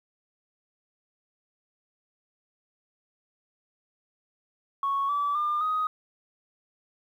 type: tone with pitch steps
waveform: sine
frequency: 1107 / 1153.3 / 1201.6 / 1251.9 Hz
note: C#6 / D6 / D6 / D#6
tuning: -3 / -32 / +39 / +10 cents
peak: -23 dBFS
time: 4.83-5.87 s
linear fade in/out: 2 ms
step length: 260 ms
effects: tanh soft clip ceiling -20 dBFS + 10-bit